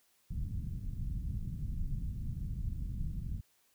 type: low-pass noise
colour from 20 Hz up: pink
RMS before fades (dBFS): -37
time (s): 0.3-3.41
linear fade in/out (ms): 10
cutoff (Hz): 170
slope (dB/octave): 24
effects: white hiss -71 dBFS RMS until 3.74 s